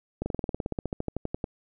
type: slowing click train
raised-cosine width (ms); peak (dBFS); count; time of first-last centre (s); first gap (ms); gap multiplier
2; -16; 20; 0.22-1.442; 40; 1.05
effects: none